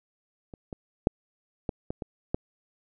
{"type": "clicks", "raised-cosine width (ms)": 2, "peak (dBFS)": [-29, -23, -6, -15, -18, -20, -12], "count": 7, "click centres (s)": [0.538, 0.728, 1.071, 1.692, 1.905, 2.022, 2.345], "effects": []}